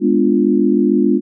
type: chord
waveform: sine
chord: G# diminished seventh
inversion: none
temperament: equal with one note detuned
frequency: 206.7 / 246.9 / 293.7 / 349.2 Hz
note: G#3 / B3 / D4 / F4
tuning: -8 / 0 / 0 / 0 cents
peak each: -16 dBFS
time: 0-1.21 s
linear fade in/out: 50 ms
effects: none